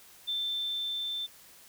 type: tone with level ramp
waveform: sine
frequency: 3550 Hz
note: A7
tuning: 15 cents sharp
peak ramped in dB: -29 to -32 dBFS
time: 0.27-1.27 s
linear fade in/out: 20 ms
effects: white hiss -55 dBFS RMS until 1.68 s